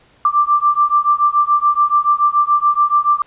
sine beating tone pair, 1174.7 / 1181.7 Hz, D6 / D6, 0 / +10 cents, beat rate 7 Hz, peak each -14 dBFS, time 0.25-3.22 s, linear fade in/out 2 ms, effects pink hiss -52 dBFS RMS until 3.26 s + resampled to 8000 Hz

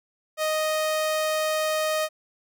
sawtooth tone, 622.3 Hz, D#5, in tune, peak -19 dBFS, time 0.37-2.09 s, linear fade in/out 50 ms, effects none

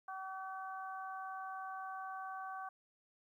harmonic tone, 381 Hz, G4, 49 cents flat, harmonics 2 / 3 / 4, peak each -45 / -46 / -50 dBFS, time 0.08-2.69 s, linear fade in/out 5 ms, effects 13-bit

